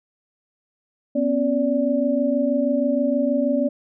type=tone cluster; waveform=sine; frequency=247.1 / 273.4 / 580 Hz; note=B3 / C#4 / D5; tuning=+1 / -24 / -22 cents; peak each=-22 dBFS; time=1.15-3.69 s; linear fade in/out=10 ms; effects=none